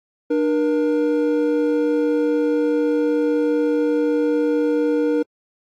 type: tone pair together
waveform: triangle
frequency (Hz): 299.6 / 475.6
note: D4 / A#4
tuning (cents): +35 / +35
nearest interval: minor sixth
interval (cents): 800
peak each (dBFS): -17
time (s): 0.3-5.23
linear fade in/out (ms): 10
effects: AAC 48 kbps

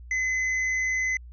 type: tone with hard clipping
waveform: triangle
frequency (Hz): 2035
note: C7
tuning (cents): -49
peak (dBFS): -25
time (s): 0.11-1.17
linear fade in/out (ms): 2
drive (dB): 9
effects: added 60 Hz sine -41 dBFS peak until 1.32 s + resampled to 16000 Hz

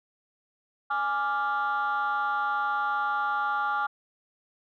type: chord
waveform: sine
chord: D diminished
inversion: second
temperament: equal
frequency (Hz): 830.6 / 1174.7 / 1396.9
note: Ab5 / D6 / F6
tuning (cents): 0 / 0 / 0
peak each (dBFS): -28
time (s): 0.9-3.87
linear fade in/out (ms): 10
effects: tanh soft clip ceiling -20 dBFS

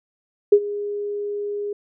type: tone with ADSR envelope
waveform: sine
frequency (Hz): 410.6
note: G#4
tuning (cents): -20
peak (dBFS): -6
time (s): 0.52-1.73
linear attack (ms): 7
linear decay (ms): 64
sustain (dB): -18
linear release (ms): 4
effects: none

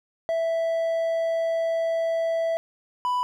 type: tone pair in turn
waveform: triangle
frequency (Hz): 659.3 / 991.5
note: E5 / B5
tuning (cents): 0 / +7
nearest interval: perfect fifth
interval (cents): 707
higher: second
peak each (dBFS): -20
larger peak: neither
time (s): 0.29-2.57 / 3.05-3.23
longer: first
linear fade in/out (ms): 0
effects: none

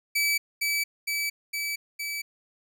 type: tone with echo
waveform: sawtooth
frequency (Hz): 2300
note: D7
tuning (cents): -37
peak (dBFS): -19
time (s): 0.15-0.38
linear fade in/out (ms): 10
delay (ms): 460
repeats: 4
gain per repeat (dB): -2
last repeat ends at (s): 2.22
effects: none

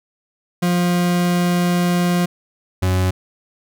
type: tone pair in turn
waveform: 40% pulse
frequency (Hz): 176.2 / 92.51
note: F3 / F#2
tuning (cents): +16 / 0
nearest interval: major seventh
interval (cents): 1116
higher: first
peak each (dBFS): -14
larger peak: neither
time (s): 0.62-2.26 / 2.82-3.11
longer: first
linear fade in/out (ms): 10
effects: none

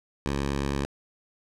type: tone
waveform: 10% pulse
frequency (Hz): 69.6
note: C#2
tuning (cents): +8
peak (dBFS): -18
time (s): 0.26-0.85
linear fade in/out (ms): 0
effects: low-pass 8000 Hz 12 dB/octave

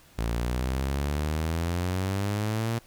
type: exponential sweep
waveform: sawtooth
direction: up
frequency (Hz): 55.7 to 117.3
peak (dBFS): -22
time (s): 0.18-2.79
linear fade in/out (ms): 10
effects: pink hiss -56 dBFS RMS until 2.86 s

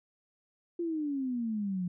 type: exponential sweep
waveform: sine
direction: down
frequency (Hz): 349.2 to 174.61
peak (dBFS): -30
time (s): 0.79-1.88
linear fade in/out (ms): 5
effects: none

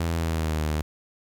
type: tone with pitch glide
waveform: sawtooth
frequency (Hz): 83.2 to 76.74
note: E2 to D#2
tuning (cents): +17 to -23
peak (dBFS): -20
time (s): 0-0.82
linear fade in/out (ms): 5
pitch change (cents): -140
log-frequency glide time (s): 0.16-0.65
effects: 10-bit

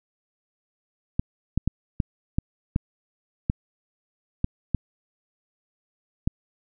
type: clicks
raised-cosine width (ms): 5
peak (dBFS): -9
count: 10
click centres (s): 1.195 / 1.576 / 1.676 / 2.002 / 2.385 / 2.761 / 3.499 / 4.444 / 4.747 / 6.275
effects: none

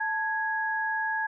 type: tone pair together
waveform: sine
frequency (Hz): 880.8 / 1661.2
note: A5 / G#6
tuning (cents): +2 / 0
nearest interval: major seventh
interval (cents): 1098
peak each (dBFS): -30 / -28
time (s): 0-1.27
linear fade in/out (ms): 10
effects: none

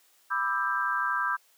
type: chord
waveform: sine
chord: E minor seventh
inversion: second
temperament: just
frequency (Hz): 988.9 / 1186.7 / 1318.5 / 1582.2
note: B5 / D6 / E6 / G6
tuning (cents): +2 / +18 / 0 / +16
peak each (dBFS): -32 / -31 / -32 / -29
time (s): 0.3-1.37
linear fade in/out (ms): 20
effects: white hiss -63 dBFS RMS until 1.57 s + high-pass 400 Hz 12 dB/octave

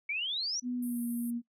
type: exponential sweep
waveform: sine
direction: up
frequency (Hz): 2232 to 6010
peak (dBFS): -31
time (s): 0.09-0.6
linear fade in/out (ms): 5
type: tone with pitch glide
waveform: sine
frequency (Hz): 246.9 to 237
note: B3 to A#3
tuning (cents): 0 to +29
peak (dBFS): -31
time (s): 0.62-1.42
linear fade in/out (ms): 50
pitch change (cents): -71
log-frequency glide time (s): 0.77-1.02
type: band-pass noise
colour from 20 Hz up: pink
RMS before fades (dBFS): -48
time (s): 0.82-1.31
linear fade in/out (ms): 10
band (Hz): 9300 to 14000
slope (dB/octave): 96
effects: noise-tail reverb RT60 0.1 s tail -19 dB re dry

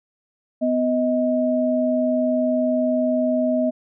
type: tone pair together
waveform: sine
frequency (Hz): 250 / 630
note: B3 / D#5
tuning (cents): +21 / +21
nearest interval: octave + major third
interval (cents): 1600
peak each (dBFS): -20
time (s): 0.61-3.71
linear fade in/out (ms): 20
effects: none

